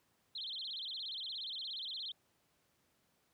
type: tone with vibrato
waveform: sine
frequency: 3615 Hz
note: A7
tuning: 46 cents sharp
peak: -40 dBFS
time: 0.35-2.12 s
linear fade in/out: 5 ms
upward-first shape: sine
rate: 17 Hz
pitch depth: 280 cents each way
effects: pink hiss -75 dBFS RMS until 3.33 s + high-pass 100 Hz 12 dB/octave